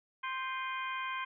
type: harmonic tone with a mistuned harmonic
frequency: 523.3 Hz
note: C5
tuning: in tune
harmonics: 2 / 3 / 4 / 5 / 6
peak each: -37 / -41 / -43 / -45 / -47 dBFS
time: 0.23-1.25 s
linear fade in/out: 10 ms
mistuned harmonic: 5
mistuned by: -110 cents
effects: none